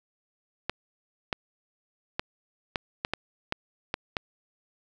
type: clicks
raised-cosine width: 0.3 ms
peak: -11 dBFS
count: 9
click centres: 0.696 / 1.328 / 2.195 / 2.758 / 3.049 / 3.136 / 3.524 / 3.941 / 4.168 s
effects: none